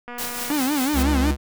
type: click train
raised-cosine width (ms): 0.5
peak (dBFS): -21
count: 107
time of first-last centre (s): 0.08-0.518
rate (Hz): 242
type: noise with tremolo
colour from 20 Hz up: white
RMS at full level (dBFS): -28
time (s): 0.18-1.03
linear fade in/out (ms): 5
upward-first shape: triangle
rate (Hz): 5.1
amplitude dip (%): 50
type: tone with vibrato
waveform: 45% pulse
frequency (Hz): 277.2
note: C#4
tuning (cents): 0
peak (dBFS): -20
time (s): 0.5-1.31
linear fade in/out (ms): 2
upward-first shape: sine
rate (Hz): 5.4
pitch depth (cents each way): 160
type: tone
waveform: square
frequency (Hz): 69.3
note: C#2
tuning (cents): 0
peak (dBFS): -20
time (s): 0.93-1.37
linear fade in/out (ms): 50
effects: none